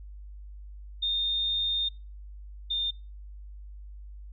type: tone pair in turn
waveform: sine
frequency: 3649 / 3622 Hz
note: A#7 / A7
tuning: -38 / +49 cents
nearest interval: unison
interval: 13 cents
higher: first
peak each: -25 / -26 dBFS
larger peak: first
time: 1.02-1.89 / 2.7-2.91 s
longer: first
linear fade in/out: 10 ms
effects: noise-tail reverb RT60 0.3 s tail -24 dB re dry + added 50 Hz sine -41 dBFS peak until 4.32 s